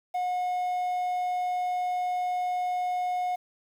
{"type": "tone with quantisation", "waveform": "triangle", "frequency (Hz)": 724, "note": "F#5", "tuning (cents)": -38, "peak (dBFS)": -24, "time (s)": [0.14, 3.36], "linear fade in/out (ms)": 10, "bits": 9, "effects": []}